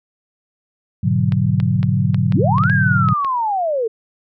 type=chord; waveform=sine; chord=G# half-diminished seventh; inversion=none; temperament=equal; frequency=103.83 / 123.47 / 146.83 / 185 Hz; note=G#2 / B2 / D3 / F#3; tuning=0 / 0 / 0 / 0 cents; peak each=-19 dBFS; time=1.03-3.14 s; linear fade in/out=10 ms
type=clicks; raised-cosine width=0.3 ms; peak=-14 dBFS; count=10; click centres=1.322 / 1.601 / 1.83 / 2.145 / 2.323 / 2.583 / 2.637 / 2.698 / 3.087 / 3.247 s
type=linear two-way sweep; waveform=sine; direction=up then down; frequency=123 to 1661.2 to 427.9 Hz; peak=-16 dBFS; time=2.33-3.88 s; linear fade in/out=10 ms; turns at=2.72 s
effects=none